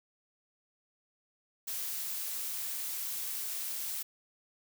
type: noise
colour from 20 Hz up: blue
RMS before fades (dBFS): -37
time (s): 1.67-4.03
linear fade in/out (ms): 10
effects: none